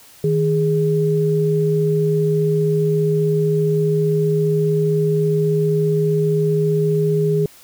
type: tone pair together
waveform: sine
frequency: 157.1 / 413.6 Hz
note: D#3 / G#4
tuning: +17 / -7 cents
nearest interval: octave + perfect fourth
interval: 1676 cents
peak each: -17 dBFS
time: 0.24-7.46 s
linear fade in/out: 2 ms
effects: white hiss -46 dBFS RMS until 7.63 s